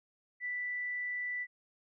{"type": "tone", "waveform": "sine", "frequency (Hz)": 1975.5, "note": "B6", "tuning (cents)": 0, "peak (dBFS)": -34, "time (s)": [0.4, 1.47], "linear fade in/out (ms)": 50, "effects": []}